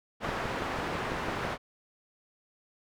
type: low-pass noise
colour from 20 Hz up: white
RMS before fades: -34 dBFS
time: 0.2-1.58 s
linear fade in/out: 50 ms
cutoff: 1400 Hz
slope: 12 dB/octave
type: click train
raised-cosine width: 2 ms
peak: -21 dBFS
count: 8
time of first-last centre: 0.29-1.451 s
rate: 6.03 Hz
effects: none